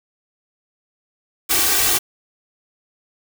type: noise with comb filter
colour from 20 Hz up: white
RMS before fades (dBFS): -17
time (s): 1.49-1.99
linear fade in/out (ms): 20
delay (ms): 2.6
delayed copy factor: +0.9
effects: none